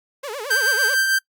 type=tone with vibrato; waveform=sawtooth; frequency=493.9 Hz; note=B4; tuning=in tune; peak=-24 dBFS; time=0.23-0.95 s; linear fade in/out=10 ms; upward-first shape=sine; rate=9.1 Hz; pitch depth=290 cents each way
type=tone with tremolo; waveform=45% pulse; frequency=1568 Hz; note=G6; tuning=in tune; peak=-15 dBFS; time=0.5-1.19 s; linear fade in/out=10 ms; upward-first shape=triangle; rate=6.6 Hz; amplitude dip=40%
effects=noise-tail reverb RT60 0.1 s tail -23 dB re dry + Opus 48 kbps